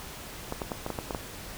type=clicks; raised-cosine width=1 ms; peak=-17 dBFS; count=8; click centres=0.524 / 0.618 / 0.718 / 0.864 / 0.903 / 0.988 / 1.108 / 1.148 s; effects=pink hiss -42 dBFS RMS until 1.57 s